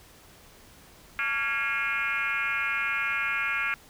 sine tone with frequency modulation, 1907 Hz, A#6, 39 cents sharp, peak -25 dBFS, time 1.19-3.74 s, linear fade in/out 0 ms, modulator 256 Hz, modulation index 2.6, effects pink hiss -53 dBFS RMS until 3.89 s

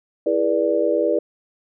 sine chord, E dominant seventh, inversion none, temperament equal with one note detuned, 329.6 / 415.3 / 484.6 / 587.3 Hz, E4 / G#4 / B4 / D5, 0 / 0 / -33 / 0 cents, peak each -23 / -23 / -21 / -21 dBFS, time 0.26-1.19 s, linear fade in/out 5 ms, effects none

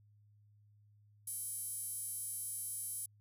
5% pulse tone with high-pass filter, 784 Hz, G5, in tune, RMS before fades -42 dBFS, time 1.27-3.06 s, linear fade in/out 5 ms, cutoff 11000 Hz, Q 4.3, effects added 104 Hz sine -63 dBFS peak until 3.2 s

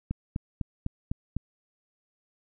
click train, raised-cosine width 5 ms, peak -17 dBFS, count 6, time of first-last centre 0.11-1.366 s, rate 3.98 Hz, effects none

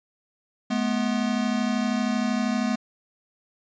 square tone pair together, 213.1 / 245.9 Hz, G#3 / B3, +45 / -7 cents, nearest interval major second, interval 248 cents, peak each -26 dBFS, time 0.7-2.76 s, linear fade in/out 10 ms, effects resampled to 16000 Hz

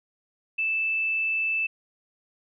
sine tone, 2637 Hz, E7, in tune, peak -23 dBFS, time 0.58-1.67 s, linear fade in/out 10 ms, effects none

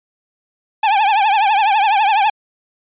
45% pulse tone with vibrato, 830.6 Hz, G#5, in tune, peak -11 dBFS, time 0.83-2.3 s, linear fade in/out 5 ms, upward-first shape triangle, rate 12 Hz, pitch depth 150 cents each way, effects resampled to 8000 Hz

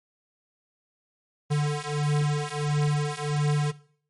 square beating tone pair, 146.83 / 148.33 Hz, D3 / D3, 0 / +18 cents, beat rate 1.5 Hz, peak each -27 dBFS, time 1.5-3.72 s, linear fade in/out 20 ms, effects noise-tail reverb RT60 0.5 s tail -18 dB re dry + MP3 48 kbps

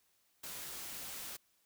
white noise, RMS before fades -45 dBFS, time 0.43-1.37 s, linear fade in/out 10 ms, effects white hiss -74 dBFS RMS until 1.65 s

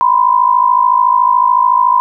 sine tone pair together, 974 / 1027.8 Hz, B5 / C6, -24 / -31 cents, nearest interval minor second, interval 93 cents, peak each -10 dBFS, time 0.01-2 s, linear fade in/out 0 ms, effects none

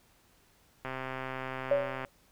click train, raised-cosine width 0.5 ms, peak -22 dBFS, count 158, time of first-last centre 0.85-2.048 s, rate 131 Hz
sine tone with exponential decay, 566 Hz, C#5, 36 cents sharp, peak -20 dBFS, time 1.71-2.09 s, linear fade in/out 5 ms, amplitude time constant 81 ms
effects pink hiss -65 dBFS RMS until 2.31 s

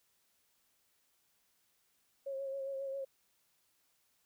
sine tone with vibrato, 544 Hz, C#5, 33 cents flat, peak -37 dBFS, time 2.26-3.05 s, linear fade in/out 10 ms, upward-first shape sine, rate 7.4 Hz, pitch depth 29 cents each way, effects white hiss -75 dBFS RMS until 4.25 s

